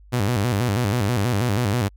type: tone with vibrato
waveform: sawtooth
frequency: 111 Hz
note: A2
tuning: 16 cents sharp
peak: -15 dBFS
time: 0.12-1.89 s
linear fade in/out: 20 ms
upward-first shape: square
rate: 6.2 Hz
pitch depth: 180 cents each way
effects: added 50 Hz sine -45 dBFS peak until 1.96 s